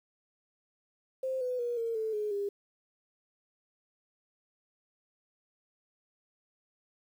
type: tone with pitch steps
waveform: sine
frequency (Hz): 523.3 / 501.1 / 479.9 / 459.5 / 440 / 421.4 / 403.5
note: C5 / B4 / B4 / A#4 / A4 / G#4 / G#4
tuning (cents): 0 / +25 / -50 / -25 / 0 / +25 / -50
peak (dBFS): -30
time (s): 1.23-2.49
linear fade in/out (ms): 5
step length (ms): 180
effects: 10-bit